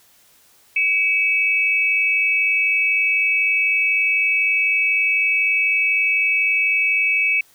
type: tone pair together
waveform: sine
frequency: 2270 / 2602 Hz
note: C#7 / E7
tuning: +41 / -23 cents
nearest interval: major second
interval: 236 cents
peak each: -18 dBFS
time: 0.76-7.41 s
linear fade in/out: 5 ms
effects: white hiss -54 dBFS RMS until 7.54 s